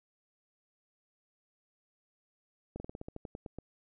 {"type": "slowing click train", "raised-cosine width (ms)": 2, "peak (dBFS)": -28, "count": 12, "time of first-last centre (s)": [2.76, 3.586], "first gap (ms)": 40, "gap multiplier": 1.12, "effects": []}